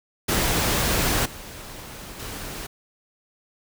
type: noise with level steps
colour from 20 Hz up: pink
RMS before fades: -22 / -39 / -34 dBFS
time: 0.28-2.67 s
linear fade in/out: 10 ms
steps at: 1.25 / 2.19 s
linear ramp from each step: 10 ms
effects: none